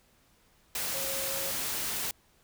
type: tone in noise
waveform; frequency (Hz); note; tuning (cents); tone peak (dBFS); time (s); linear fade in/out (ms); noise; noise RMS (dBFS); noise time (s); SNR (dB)
sine; 542; C#5; -39; -39; 0.94-1.51; 2; white; -33; 0.75-2.11; -9
effects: pink hiss -65 dBFS RMS until 2.43 s